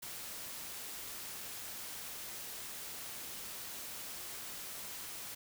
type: noise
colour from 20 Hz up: white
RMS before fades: -45 dBFS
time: 0.02-5.35 s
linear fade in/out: 10 ms
effects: none